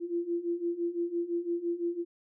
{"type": "beating tone pair", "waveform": "sine", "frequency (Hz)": [340, 345.9], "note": ["F4", "F4"], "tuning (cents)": [-46, -17], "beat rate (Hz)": 5.9, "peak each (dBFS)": [-34, -31], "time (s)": [0, 2.05], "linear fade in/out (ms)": 50, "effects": []}